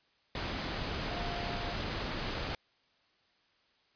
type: tone in noise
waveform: sine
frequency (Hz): 698.5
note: F5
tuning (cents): 0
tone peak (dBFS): -41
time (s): 1.11-1.73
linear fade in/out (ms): 2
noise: pink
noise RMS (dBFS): -36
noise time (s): 0.35-2.55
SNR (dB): -8
effects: white hiss -70 dBFS RMS until 3.95 s + resampled to 11025 Hz